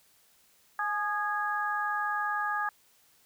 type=tone cluster; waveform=sine; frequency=839 / 1230 / 1656 Hz; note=G#5 / D#6 / G#6; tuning=+17 / -20 / -5 cents; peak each=-33 / -32 / -32 dBFS; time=0.79-2.69 s; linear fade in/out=2 ms; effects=white hiss -64 dBFS RMS until 3.25 s